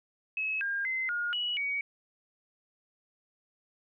sine tone with pitch steps, 2576 / 1609 / 2061 / 1428 / 2929 / 2253 Hz, E7 / G6 / C7 / F6 / F#7 / C#7, -41 / +45 / -27 / +38 / -18 / +28 cents, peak -29 dBFS, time 0.37-1.81 s, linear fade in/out 2 ms, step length 240 ms, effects none

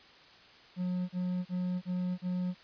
triangle tone bursts, 180.8 Hz, F#3, 40 cents flat, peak -28 dBFS, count 5, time 0.76-2.546 s, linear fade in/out 50 ms, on 330 ms, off 34 ms, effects white hiss -56 dBFS RMS until 2.63 s + resampled to 11025 Hz

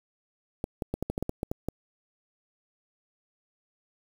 clicks, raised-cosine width 2 ms, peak -16 dBFS, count 11, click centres 0.641 / 0.822 / 0.94 / 1.026 / 1.1 / 1.179 / 1.226 / 1.294 / 1.431 / 1.515 / 1.686 s, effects 7-bit

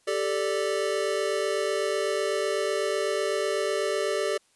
square chord, G suspended second, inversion none, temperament equal, 392 / 440 / 587.3 Hz, G4 / A4 / D5, 0 / 0 / 0 cents, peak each -30 dBFS, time 0.07-4.38 s, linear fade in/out 10 ms, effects white hiss -65 dBFS RMS until 4.55 s + resampled to 24000 Hz

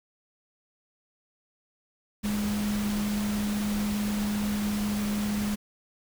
sine tone in noise, 207.7 Hz, G#3, in tune, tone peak -26 dBFS, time 2.23-5.56 s, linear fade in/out 20 ms, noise pink, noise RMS -36 dBFS, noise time 2.23-5.56 s, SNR +7 dB, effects none

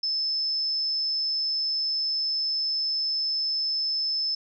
sine tone, 5250 Hz, E8, 8 cents flat, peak -24 dBFS, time 0.03-4.35 s, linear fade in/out 5 ms, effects none

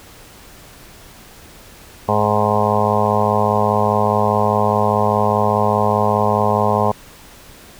harmonic tone, 104.9 Hz, G#2, 18 cents sharp, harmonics 1 / 2 / 4 / 5 / 6 / 7 / 8 / 9 / 10, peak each -22 / -22 / -22 / -22 / -22 / -22 / -22 / -22 / -22 dBFS, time 2.08-6.92 s, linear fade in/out 10 ms, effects pink hiss -42 dBFS RMS until 7.79 s

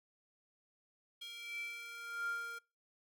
square tone with high-pass filter sweep, 466.2 Hz, A#4, in tune, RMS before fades -44 dBFS, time 1.21-2.59 s, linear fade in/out 10 ms, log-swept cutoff 3100 to 1100 Hz, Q 8.2, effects noise-tail reverb RT60 0.3 s tail -25 dB re dry

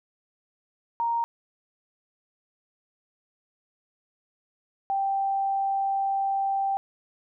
sine tone pair in turn, 932.3 / 784 Hz, A#5 / G5, 0 / 0 cents, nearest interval minor third, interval 300 cents, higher first, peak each -23 dBFS, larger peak neither, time 1-1.24 / 4.9-6.77 s, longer second, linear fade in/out 0 ms, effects none

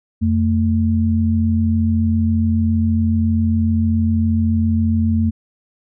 sine tone pair together, 88.4 / 223.2 Hz, F2 / A3, +22 / +25 cents, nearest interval octave + major third, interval 1603 cents, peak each -16 dBFS, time 0.21-5.31 s, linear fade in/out 20 ms, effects none

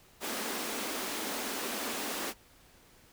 pink high-pass noise, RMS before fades -36 dBFS, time 0.2-2.34 s, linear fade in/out 50 ms, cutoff 210 Hz, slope 48 dB/octave, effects pink hiss -60 dBFS RMS until 3.12 s

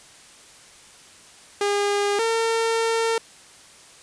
sawtooth tone pair in turn, 406.5 / 454.6 Hz, G#4 / A#4, -37 / -43 cents, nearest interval major second, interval 194 cents, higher second, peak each -16 / -16 dBFS, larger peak neither, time 1.61-2.19 / 2.19-3.18 s, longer second, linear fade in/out 2 ms, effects white hiss -48 dBFS RMS until 4.02 s + resampled to 22050 Hz

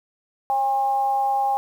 sine tone with amplitude modulation, 809 Hz, G#5, 46 cents flat, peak -16 dBFS, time 0.5-1.57 s, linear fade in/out 0 ms, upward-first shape sine, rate 263 Hz, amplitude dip 50%, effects 8-bit

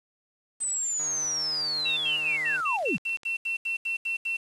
sine linear sweep, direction down, 8200 to 116.54 Hz, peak -26 dBFS, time 0.6-2.98 s, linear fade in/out 20 ms
5% pulse tone, 153.3 Hz, D#3, 25 cents flat, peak -31 dBFS, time 0.99-2.61 s, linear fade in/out 5 ms
sine tone bursts, 2704 Hz, E7, 43 cents sharp, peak -26 dBFS, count 13, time 1.85-4.37 s, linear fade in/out 10 ms, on 120 ms, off 80 ms
clicks, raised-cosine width 0.2 ms, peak -31 dBFS, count 9, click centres 2.788 / 2.827 / 2.886 / 2.946 / 2.981 / 3.094 / 3.132 / 3.172 / 3.233 s
effects resampled to 24000 Hz + 8-bit

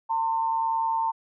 sine tone pair together, 905.1 / 1046.5 Hz, A5 / C6, +49 / 0 cents, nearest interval minor third, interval 251 cents, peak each -23 / -32 dBFS, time 0.09-1.12 s, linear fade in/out 20 ms, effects none

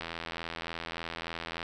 click train, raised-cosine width 0.3 ms, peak -20 dBFS, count 136, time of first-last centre 0.01-1.629 s, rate 83.4 Hz, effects none

